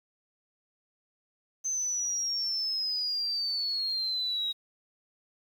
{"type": "exponential sweep", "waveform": "sine", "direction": "down", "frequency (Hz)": [6240, 3800], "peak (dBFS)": -28, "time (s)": [1.64, 4.53], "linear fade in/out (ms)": 20, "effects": ["9-bit"]}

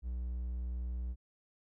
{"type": "tone", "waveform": "triangle", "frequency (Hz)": 61, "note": "B1", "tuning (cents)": -21, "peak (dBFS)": -33, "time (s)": [0.02, 1.16], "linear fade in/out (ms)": 50, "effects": []}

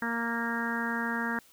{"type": "harmonic tone", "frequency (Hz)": 232.6, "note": "A#3", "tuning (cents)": -4, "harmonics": [1, 2, 3, 4, 5, 6, 7, 8], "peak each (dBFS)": [-33, -41, -44, -37, -41, -38, -34, -38], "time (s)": [0.02, 1.39], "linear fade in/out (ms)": 2, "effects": ["white hiss -59 dBFS RMS until 1.52 s"]}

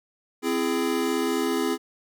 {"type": "chord", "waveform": "square", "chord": "C augmented", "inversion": "none", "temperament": "equal with one note detuned", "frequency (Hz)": [261.6, 336.4, 415.3], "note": ["C4", "E4", "G#4"], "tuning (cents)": [0, 35, 0], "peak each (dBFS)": -28, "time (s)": [0.42, 1.78], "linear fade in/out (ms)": 50, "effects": []}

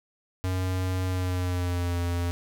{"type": "tone with pitch glide", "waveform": "square", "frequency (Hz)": [92.5, 86.81], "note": ["F#2", "F2"], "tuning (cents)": [0, -10], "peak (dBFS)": -26, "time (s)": [0.44, 2.31], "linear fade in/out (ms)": 0, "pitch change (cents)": -110, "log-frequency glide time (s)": [1.07, 1.99], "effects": []}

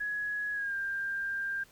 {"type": "tone with pitch glide", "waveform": "sine", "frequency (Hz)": [1677, 1593], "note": ["G#6", "G6"], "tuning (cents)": [16, 27], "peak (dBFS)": -31, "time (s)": [0, 1.64], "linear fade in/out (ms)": 10, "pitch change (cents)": -89, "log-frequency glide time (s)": [0.53, 0.75], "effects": ["pink hiss -60 dBFS RMS until 1.71 s"]}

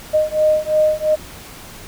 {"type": "beating tone pair", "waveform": "sine", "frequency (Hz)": [615, 617.9], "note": ["D#5", "D#5"], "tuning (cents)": [-20, -12], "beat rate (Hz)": 2.9, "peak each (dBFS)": -16, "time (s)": [0.13, 1.16], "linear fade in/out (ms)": 20, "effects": ["pink hiss -37 dBFS RMS until 1.87 s"]}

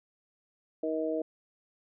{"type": "harmonic tone", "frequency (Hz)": 158.3, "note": "D#3", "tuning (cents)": 30, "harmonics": [2, 3, 4], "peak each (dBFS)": [-33, -33, -33], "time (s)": [0.83, 1.22], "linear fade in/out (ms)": 5, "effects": []}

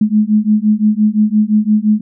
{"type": "beating tone pair", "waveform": "sine", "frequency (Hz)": [209.9, 215.7], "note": ["G#3", "A3"], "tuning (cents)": [19, -34], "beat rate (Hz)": 5.8, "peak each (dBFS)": -12, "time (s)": [0.01, 2.01], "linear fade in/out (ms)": 5, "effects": []}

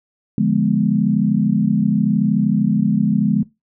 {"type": "chord", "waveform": "sine", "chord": "D diminished seventh", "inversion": "none", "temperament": "equal", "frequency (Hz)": [146.83, 174.61, 207.7, 246.9], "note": ["D3", "F3", "Ab3", "Cb4"], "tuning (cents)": [0, 0, 0, 0], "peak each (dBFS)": [-21, -20, -16, -21], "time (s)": [0.38, 3.43], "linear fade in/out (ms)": 2, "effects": ["noise-tail reverb RT60 0.2 s tail -18 dB re dry"]}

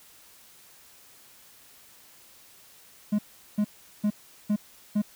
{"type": "tone bursts", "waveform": "triangle", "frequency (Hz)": 208.6, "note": "G#3", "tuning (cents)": 8, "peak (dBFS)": -19, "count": 5, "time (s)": [3.12, 5.02], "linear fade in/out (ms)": 10, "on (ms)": 68, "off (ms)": 390, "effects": ["white hiss -54 dBFS RMS until 5.15 s"]}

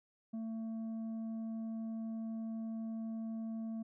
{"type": "tone with tanh clipping", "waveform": "sine", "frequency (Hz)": 224, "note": "A3", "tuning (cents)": 31, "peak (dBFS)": -39, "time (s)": [0.33, 3.83], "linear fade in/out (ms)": 10, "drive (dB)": 5, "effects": []}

